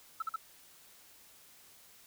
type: tone bursts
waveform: sine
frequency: 1318.5 Hz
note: E6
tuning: in tune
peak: -31 dBFS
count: 3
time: 0.2-0.361 s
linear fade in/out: 5 ms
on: 23 ms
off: 46 ms
effects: tanh soft clip ceiling -28 dBFS + white hiss -59 dBFS RMS until 2.06 s